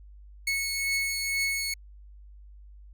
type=beating tone pair; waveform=sawtooth; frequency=2200 / 2202.1 Hz; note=C#7 / C#7; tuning=-14 / -12 cents; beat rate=2.1 Hz; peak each=-24 / -31 dBFS; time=0.47-1.74 s; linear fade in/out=5 ms; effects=added 50 Hz sine -46 dBFS peak until 2.93 s